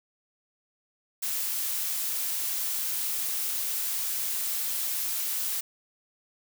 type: noise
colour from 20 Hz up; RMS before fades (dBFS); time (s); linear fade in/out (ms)
blue; -30; 1.22-5.61; 10
effects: none